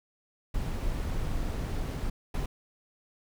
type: noise bursts at uneven times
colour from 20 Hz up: brown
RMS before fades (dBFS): -31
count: 2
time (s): 0.54-2.1 / 2.34-2.46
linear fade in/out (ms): 5
effects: none